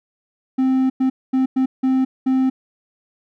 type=tone bursts at uneven times; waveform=triangle; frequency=261.6 Hz; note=C4; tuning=in tune; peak=-12 dBFS; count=6; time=0.58-0.9 / 1-1.1 / 1.33-1.46 / 1.56-1.66 / 1.83-2.05 / 2.26-2.5 s; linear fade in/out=10 ms; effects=none